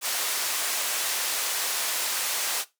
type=band-pass noise; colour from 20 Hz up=white; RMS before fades=-28 dBFS; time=0.01-2.65 s; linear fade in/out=50 ms; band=540 to 12000 Hz; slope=12 dB/octave; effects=noise-tail reverb RT60 0.2 s tail -17 dB re dry